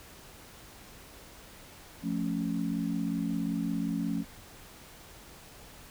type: chord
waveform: sine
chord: F augmented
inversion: none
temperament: equal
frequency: 174.61 / 220 / 277.2 Hz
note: F3 / A3 / C#4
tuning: 0 / 0 / 0 cents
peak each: -33 dBFS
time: 2.02-4.25 s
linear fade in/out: 50 ms
effects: pink hiss -51 dBFS RMS until 5.9 s